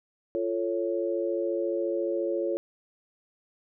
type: chord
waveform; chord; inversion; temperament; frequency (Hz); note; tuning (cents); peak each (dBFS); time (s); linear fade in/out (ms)
sine; F augmented; none; equal with one note detuned; 345.8 / 440 / 554.4; F4 / A4 / C#5; -17 / 0 / 0; -29 / -32 / -30; 0.35-2.57; 0
effects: none